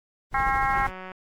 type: noise with tremolo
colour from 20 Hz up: brown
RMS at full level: -31 dBFS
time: 0.31-0.92 s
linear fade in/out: 50 ms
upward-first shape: sine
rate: 13 Hz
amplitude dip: 40%
type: harmonic tone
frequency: 269.1 Hz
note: C4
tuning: 49 cents sharp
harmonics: 3 / 4 / 5 / 6 / 7 / 8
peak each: -25 / -27 / -29 / -31 / -32 / -33 dBFS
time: 0.34-0.87 s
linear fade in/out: 5 ms
type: click train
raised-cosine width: 0.5 ms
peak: -24 dBFS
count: 73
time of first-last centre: 0.73-1.117 s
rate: 186 Hz
effects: AAC 64 kbps